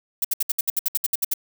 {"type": "noise bursts", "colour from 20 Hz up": "violet", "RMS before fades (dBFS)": -21, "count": 13, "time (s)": [0.22, 1.338], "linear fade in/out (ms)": 5, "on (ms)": 26, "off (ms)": 65, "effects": []}